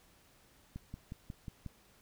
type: click train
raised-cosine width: 5 ms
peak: -30 dBFS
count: 6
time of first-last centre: 0.76-1.663 s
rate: 5.54 Hz
effects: pink hiss -65 dBFS RMS until 2.01 s